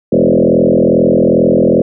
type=tone with frequency modulation; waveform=sine; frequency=370 Hz; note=F#4; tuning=in tune; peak=-6 dBFS; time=0.12-1.82 s; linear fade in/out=5 ms; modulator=42.4 Hz; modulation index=4.8; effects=none